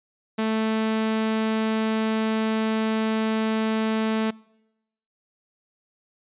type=tone; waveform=sawtooth; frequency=220 Hz; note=A3; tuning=in tune; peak=-18 dBFS; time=0.38-4.31 s; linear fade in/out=10 ms; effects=noise-tail reverb RT60 0.9 s tail -25 dB re dry + resampled to 8000 Hz